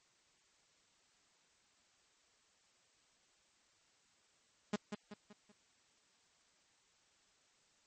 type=tone with echo; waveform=sawtooth; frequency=207.7 Hz; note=G#3; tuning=in tune; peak=-29 dBFS; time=4.73-4.76 s; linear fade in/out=5 ms; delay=190 ms; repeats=4; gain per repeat=-7 dB; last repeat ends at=5.52 s; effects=white hiss -72 dBFS RMS until 7.86 s + MP3 32 kbps